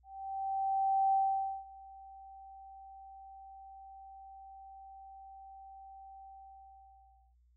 sine tone with ADSR envelope, 777 Hz, G5, 16 cents flat, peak -25 dBFS, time 0.03-7.35 s, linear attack 1100 ms, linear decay 510 ms, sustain -24 dB, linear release 1100 ms, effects added 60 Hz sine -64 dBFS peak until 7.56 s

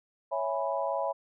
sine chord, C# minor seventh, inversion none, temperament equal, 554.4 / 659.3 / 830.6 / 987.8 Hz, C#5 / E5 / G#5 / B5, 0 / 0 / 0 / 0 cents, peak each -32 / -33 / -35 / -34 dBFS, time 0.31-1.13 s, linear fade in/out 20 ms, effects none

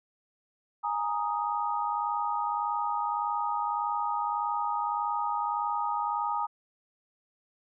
sine chord, Ab suspended second, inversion none, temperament equal, 830.6 / 932.3 / 1244.5 Hz, Ab5 / Bb5 / Eb6, 0 / 0 / 0 cents, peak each -32 / -31 / -32 dBFS, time 0.83-6.47 s, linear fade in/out 20 ms, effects none

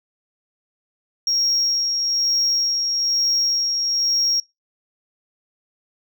sine tone with tremolo, 5588 Hz, F8, in tune, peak -14 dBFS, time 1.27-4.4 s, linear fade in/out 2 ms, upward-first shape sine, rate 1.1 Hz, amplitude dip 40%, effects noise-tail reverb RT60 0.2 s tail -25 dB re dry + tanh soft clip ceiling -14 dBFS

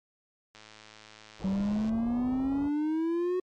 click train, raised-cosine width 0.2 ms, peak -32 dBFS, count 146, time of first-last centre 0.55-1.893 s, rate 108 Hz
pink low-pass noise, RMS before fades -42 dBFS, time 1.38-2.71 s, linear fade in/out 50 ms, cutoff 1100 Hz, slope 48 dB/octave
triangle exponential sweep, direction up, 189.3 to 370 Hz, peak -24 dBFS, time 1.44-3.4 s, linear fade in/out 5 ms
effects MP3 64 kbps

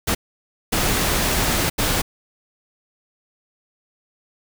pink noise bursts at uneven times, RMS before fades -20 dBFS, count 3, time 0.07-0.15 / 0.72-1.7 / 1.78-2.02 s, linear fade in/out 10 ms, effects none

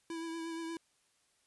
square tone with vibrato, 329.6 Hz, E4, in tune, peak -39 dBFS, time 0.1-0.77 s, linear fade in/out 2 ms, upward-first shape triangle, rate 8.5 Hz, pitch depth 28 cents each way, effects white hiss -73 dBFS RMS until 1.46 s + resampled to 24000 Hz

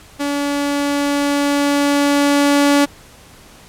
sawtooth tone with level ramp, 285.7 Hz, D4, 48 cents flat, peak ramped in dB -14 to -6 dBFS, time 0.19-2.86 s, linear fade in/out 20 ms, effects pink hiss -43 dBFS RMS until 3.68 s + low-pass 12000 Hz 12 dB/octave

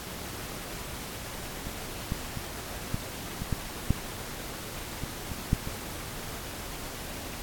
clicks, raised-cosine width 5 ms, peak -24 / -17 / -22 / -16 / -20 / -15 / -10 / -20 / -23 / -10 / -21 dBFS, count 11, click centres 1.67 / 2.121 / 2.373 / 2.944 / 3.42 / 3.527 / 3.906 / 5.037 / 5.317 / 5.531 / 5.674 s, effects pink hiss -39 dBFS RMS until 7.42 s + AAC 64 kbps

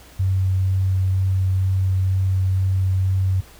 sine tone with vibrato, 94.5 Hz, F#2, 37 cents sharp, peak -16 dBFS, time 0.19-3.41 s, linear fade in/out 10 ms, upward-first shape triangle, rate 2.1 Hz, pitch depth 10 cents each way, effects added 60 Hz sine -47 dBFS peak until 3.59 s + pink hiss -47 dBFS RMS until 3.59 s

